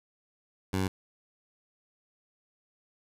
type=tone; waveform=15% pulse; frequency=94.7 Hz; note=F#2; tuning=41 cents sharp; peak=-21 dBFS; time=0.73-0.88 s; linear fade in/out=5 ms; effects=resampled to 32000 Hz + 9-bit